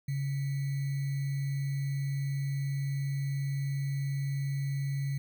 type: tone with sample-and-hold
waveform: sine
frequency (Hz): 138.59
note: C#3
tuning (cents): 0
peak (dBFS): -29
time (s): 0.08-5.18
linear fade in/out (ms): 5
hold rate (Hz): 2100
effects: none